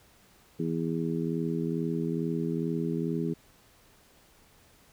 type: harmonic tone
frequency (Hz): 82.3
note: E2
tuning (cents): -2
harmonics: 2 / 3 / 4 / 5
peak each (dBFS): -31 / -33 / -34 / -35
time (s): 0.59-3.34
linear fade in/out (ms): 10
effects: pink hiss -60 dBFS RMS until 4.92 s